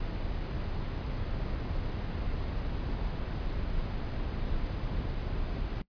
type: noise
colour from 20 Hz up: brown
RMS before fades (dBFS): -33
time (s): 0-5.82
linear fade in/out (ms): 5
effects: noise-tail reverb RT60 0.1 s tail -21 dB re dry + resampled to 11025 Hz